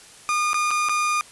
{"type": "tone with dropouts", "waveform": "30% pulse", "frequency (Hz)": 1216, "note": "D#6", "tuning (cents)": -40, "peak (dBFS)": -17, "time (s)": [0.29, 1.21], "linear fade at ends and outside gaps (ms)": 0, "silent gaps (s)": [[0.532, 0.543], [0.707, 0.712], [0.887, 0.894]], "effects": ["white hiss -46 dBFS RMS until 1.31 s", "resampled to 24000 Hz"]}